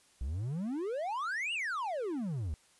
triangle exponential two-way sweep, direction up then down, 58.27 to 2921 to 69.4 Hz, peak -31 dBFS, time 0.21-2.54 s, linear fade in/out 0 ms, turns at 1.53 s, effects white hiss -65 dBFS RMS until 2.79 s + resampled to 24000 Hz

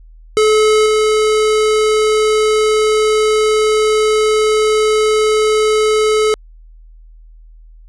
square tone with level steps, 430.6 Hz, A4, 37 cents flat, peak -9 / -11 dBFS, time 0.37-6.34 s, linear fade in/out 0 ms, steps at 0.86 s, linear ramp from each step 2 ms, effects added 40 Hz sine -37 dBFS peak until 7.88 s + resampled to 24000 Hz

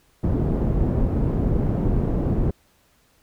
pink low-pass noise, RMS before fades -21 dBFS, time 0.23-2.51 s, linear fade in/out 10 ms, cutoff 360 Hz, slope 12 dB/octave, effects pink hiss -61 dBFS RMS until 3.22 s

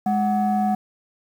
sine tone pair together, 208.2 / 742 Hz, G#3 / F#5, +5 / +5 cents, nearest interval octave + minor seventh, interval 2200 cents, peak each -19 dBFS, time 0.06-0.75 s, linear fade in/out 5 ms, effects tanh soft clip ceiling -14 dBFS + 8-bit

